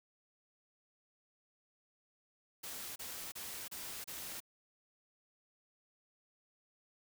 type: noise bursts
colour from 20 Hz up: white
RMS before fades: -45 dBFS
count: 5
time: 2.63-4.404 s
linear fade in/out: 10 ms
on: 330 ms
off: 31 ms
effects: none